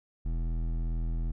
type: tone with hard clipping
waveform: sine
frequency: 41.2 Hz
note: E1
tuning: in tune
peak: -30 dBFS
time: 0.25-1.32 s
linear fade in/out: 10 ms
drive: 12 dB
effects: none